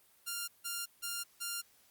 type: tone bursts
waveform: 5% pulse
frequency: 1396.9 Hz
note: F6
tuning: in tune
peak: -25 dBFS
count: 4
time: 0.26-1.62 s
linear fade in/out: 20 ms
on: 220 ms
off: 160 ms
effects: white hiss -66 dBFS RMS until 1.9 s + Opus 32 kbps